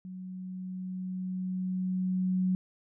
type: tone with level ramp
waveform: sine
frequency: 185 Hz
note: F#3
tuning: in tune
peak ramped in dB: -39 to -24 dBFS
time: 0.05-2.55 s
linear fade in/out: 0 ms
effects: none